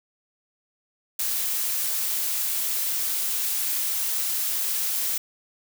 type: noise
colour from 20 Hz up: blue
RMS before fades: -26 dBFS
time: 1.19-5.18 s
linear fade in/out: 5 ms
effects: none